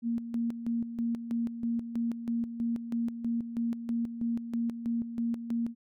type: tone with tremolo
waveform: sine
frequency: 233.1 Hz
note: A#3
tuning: in tune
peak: -27 dBFS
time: 0.02-5.75 s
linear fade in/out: 50 ms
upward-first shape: square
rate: 3.1 Hz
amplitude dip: 65%
effects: none